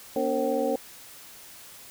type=tone cluster; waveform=sine; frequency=241.2 / 285.6 / 460.1 / 536 / 766 Hz; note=B3 / D4 / A#4 / C5 / G5; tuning=-41 / -48 / -23 / +42 / -40 cents; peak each=-32 / -31 / -29 / -27 / -32 dBFS; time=0.16-0.76 s; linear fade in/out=2 ms; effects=white hiss -47 dBFS RMS until 1.9 s